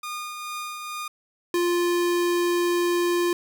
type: tone with tremolo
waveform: sawtooth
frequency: 1220 Hz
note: D#6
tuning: 34 cents flat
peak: -26 dBFS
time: 0.03-1.08 s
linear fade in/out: 5 ms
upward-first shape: triangle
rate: 2.3 Hz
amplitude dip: 40%
type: tone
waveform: square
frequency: 349.2 Hz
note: F4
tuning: in tune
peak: -21 dBFS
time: 1.54-3.33 s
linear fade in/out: 2 ms
effects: 10-bit